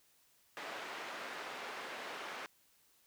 white band-pass noise, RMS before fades -45 dBFS, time 0.57-2.46 s, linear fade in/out 0 ms, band 360 to 2000 Hz, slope 12 dB/octave, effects white hiss -70 dBFS RMS until 3.06 s

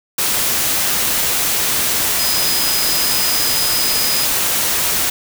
sine tone in noise, 5010 Hz, D#8, 11 cents sharp, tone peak -20 dBFS, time 2.19-4.25 s, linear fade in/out 5 ms, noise white, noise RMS -17 dBFS, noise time 0.18-5.1 s, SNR -6 dB, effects none

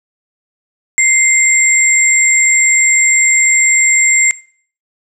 sine tone pair together, 2093 / 7459 Hz, C7 / A#8, 0 / 0 cents, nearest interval octave + minor seventh, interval 2200 cents, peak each -10 dBFS, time 0.98-4.31 s, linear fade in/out 0 ms, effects noise-tail reverb RT60 0.5 s tail -21 dB re dry

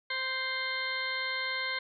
harmonic tone with a mistuned harmonic, 523.3 Hz, C5, in tune, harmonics 1 / 2 / 3 / 4 / 6 / 7 / 8, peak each -44 / -40 / -37 / -34 / -42 / -43 / -39 dBFS, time 0.1-1.79 s, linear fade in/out 5 ms, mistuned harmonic 2, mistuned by -15 cents, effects none

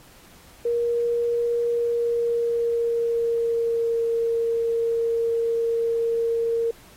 sine tone with pitch glide, 472.3 to 461.5 Hz, A#4 to A#4, +23 to -17 cents, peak -20 dBFS, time 0.65-6.71 s, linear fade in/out 5 ms, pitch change -40 cents, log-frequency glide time 1.66-4.05 s, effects pink hiss -51 dBFS RMS until 6.96 s + AAC 48 kbps

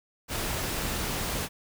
pink noise, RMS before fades -31 dBFS, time 0.28-1.49 s, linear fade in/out 50 ms, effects none

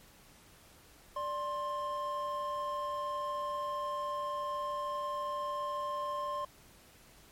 triangle tone pair together, 587.3 / 1055.6 Hz, D5 / C6, 0 / +15 cents, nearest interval minor seventh, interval 1015 cents, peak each -37 / -33 dBFS, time 1.16-6.45 s, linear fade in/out 5 ms, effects pink hiss -59 dBFS RMS until 7.31 s + MP3 64 kbps

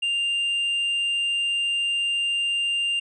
triangle tone, 2794 Hz, F7, in tune, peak -20 dBFS, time 0.02-3 s, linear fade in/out 10 ms, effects resampled to 22050 Hz

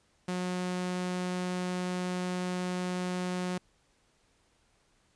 sawtooth tone, 181.1 Hz, F#3, 37 cents flat, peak -27 dBFS, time 0.28-3.58 s, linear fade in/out 5 ms, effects pink hiss -69 dBFS RMS until 5.15 s + resampled to 22050 Hz

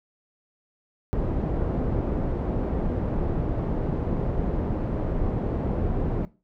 pink low-pass noise, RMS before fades -26 dBFS, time 1.13-6.25 s, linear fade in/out 0 ms, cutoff 520 Hz, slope 12 dB/octave, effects noise-tail reverb RT60 0.3 s tail -19 dB re dry

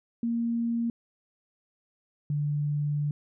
sine tone pair in turn, 233.1 / 146.84 Hz, A#3 / D3, 0 / 0 cents, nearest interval minor sixth, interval 800 cents, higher first, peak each -25 / -25 dBFS, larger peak neither, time 0.23-0.9 / 2.3-3.11 s, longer second, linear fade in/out 2 ms, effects none

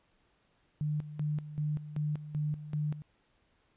sine tone with tremolo, 150.2 Hz, D3, 39 cents sharp, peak -29 dBFS, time 0.81-3.02 s, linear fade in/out 0 ms, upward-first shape square, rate 2.6 Hz, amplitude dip 75%, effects pink hiss -71 dBFS RMS until 3.76 s + resampled to 8000 Hz

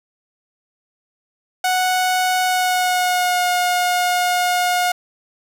sawtooth tone with pitch glide, 738 to 717.8 Hz, F#5 to F5, -5 to +47 cents, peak -12 dBFS, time 1.64-4.92 s, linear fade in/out 5 ms, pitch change -48 cents, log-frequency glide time 2.45-3.46 s, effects none

